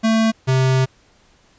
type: tone pair in turn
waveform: square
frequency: 222.8 / 130.99 Hz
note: A3 / C3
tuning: +22 / +2 cents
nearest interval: major sixth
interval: 920 cents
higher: first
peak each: -14 dBFS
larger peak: neither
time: 0.03-0.32 / 0.47-0.86 s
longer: second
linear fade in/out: 20 ms
effects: pink hiss -55 dBFS RMS until 1.58 s + resampled to 16000 Hz